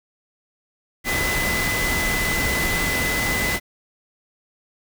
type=tone in noise; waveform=sine; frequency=2014 Hz; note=B6; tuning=33 cents sharp; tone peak=-23 dBFS; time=1.04-3.6 s; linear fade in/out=50 ms; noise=pink; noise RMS=-24 dBFS; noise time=1.04-3.6 s; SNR=-2 dB; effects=none